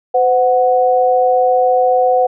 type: tone pair together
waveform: sine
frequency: 510.5 / 738 Hz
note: C5 / F#5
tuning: -43 / -5 cents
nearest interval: tritone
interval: 638 cents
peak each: -12 dBFS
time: 0.14-2.27 s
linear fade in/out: 10 ms
effects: none